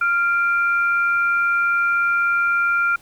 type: tone pair together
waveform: sine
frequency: 1391.9 / 2375 Hz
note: F6 / D7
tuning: -6 / +19 cents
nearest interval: major sixth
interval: 925 cents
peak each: -16 / -26 dBFS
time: 0.01-2.96 s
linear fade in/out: 5 ms
effects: pink hiss -51 dBFS RMS until 3.01 s